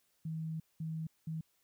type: tone bursts at uneven times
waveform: sine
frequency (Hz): 160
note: D#3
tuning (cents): +49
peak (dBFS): -36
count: 3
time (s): 0.25-0.6 / 0.8-1.07 / 1.27-1.41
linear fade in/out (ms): 5
effects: white hiss -75 dBFS RMS until 1.63 s